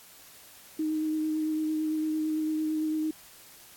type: tone with vibrato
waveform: sine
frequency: 311.1 Hz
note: D#4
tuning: in tune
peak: -26 dBFS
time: 0.79-3.11 s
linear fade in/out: 5 ms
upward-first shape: triangle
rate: 8.9 Hz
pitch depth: 17 cents each way
effects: white hiss -52 dBFS RMS until 3.76 s + AAC 64 kbps